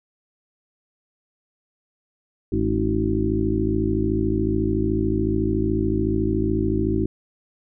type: harmonic tone with a mistuned harmonic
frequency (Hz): 53.8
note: A1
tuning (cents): -38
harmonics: 1 / 2 / 3 / 4 / 5 / 6 / 7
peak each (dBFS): -27 / -26 / -34 / -27 / -29 / -24 / -26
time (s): 2.52-7.06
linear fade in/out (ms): 5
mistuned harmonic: 5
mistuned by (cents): +71
effects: none